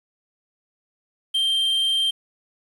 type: tone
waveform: triangle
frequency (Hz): 3161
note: G7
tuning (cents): +14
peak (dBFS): -17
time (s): 1.34-2.11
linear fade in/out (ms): 10
effects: 8-bit